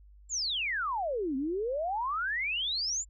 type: exponential two-way sweep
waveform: sine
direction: down then up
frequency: 7459 to 256.2 to 7459 Hz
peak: -29 dBFS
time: 0.29-3.05 s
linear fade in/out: 50 ms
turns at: 1.36 s
effects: added 50 Hz sine -52 dBFS peak until 3.09 s

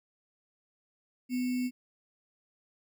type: tone with sample-and-hold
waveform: sine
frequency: 250.6 Hz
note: B3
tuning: 25 cents sharp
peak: -28 dBFS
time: 1.29-1.71 s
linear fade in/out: 50 ms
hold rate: 2450 Hz
effects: none

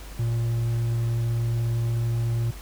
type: tone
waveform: triangle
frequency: 116.54 Hz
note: A#2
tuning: in tune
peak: -20 dBFS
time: 0.19-2.51 s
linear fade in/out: 5 ms
effects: added 50 Hz sine -38 dBFS peak until 2.61 s + pink hiss -45 dBFS RMS until 2.61 s

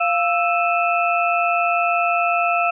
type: tone cluster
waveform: sine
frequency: 695 / 1321 / 2477 / 2642 Hz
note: F5 / E6 / D#7 / E7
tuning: -9 / +3 / -8 / +3 cents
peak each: -19 / -21 / -28 / -23 dBFS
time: 0-2.71 s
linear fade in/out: 10 ms
effects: none

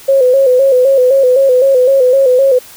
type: tone with vibrato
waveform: sine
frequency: 523.3 Hz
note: C5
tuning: in tune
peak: -5 dBFS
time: 0.08-2.59 s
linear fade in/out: 10 ms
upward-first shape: square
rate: 3.9 Hz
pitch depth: 68 cents each way
effects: white hiss -36 dBFS RMS until 2.76 s

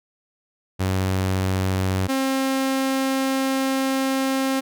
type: tone pair in turn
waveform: sawtooth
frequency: 94.4 / 267 Hz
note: F#2 / C4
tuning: +35 / +35 cents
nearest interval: octave + tritone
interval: 1800 cents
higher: second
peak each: -16 dBFS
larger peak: neither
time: 0.79-2.08 / 2.08-4.61 s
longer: second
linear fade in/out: 20 ms
effects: none

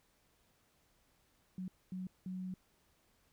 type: tone bursts at uneven times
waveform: sine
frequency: 185 Hz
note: F#3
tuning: in tune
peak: -39 dBFS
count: 3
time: 1.58-1.68 / 1.92-2.07 / 2.26-2.54 s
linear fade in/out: 2 ms
effects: pink hiss -73 dBFS RMS until 3.32 s

